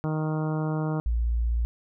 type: harmonic tone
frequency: 155.56 Hz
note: D#3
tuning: in tune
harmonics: 1 / 2 / 3 / 4 / 5 / 6 / 7 / 8 / 9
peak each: -26 / -32 / -36 / -38 / -40 / -42 / -43 / -44 / -45 dBFS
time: 0.04-1 s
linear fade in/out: 0 ms
type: tone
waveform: sine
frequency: 58 Hz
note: A#1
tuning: 8 cents flat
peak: -22 dBFS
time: 1.06-1.65 s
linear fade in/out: 0 ms
effects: none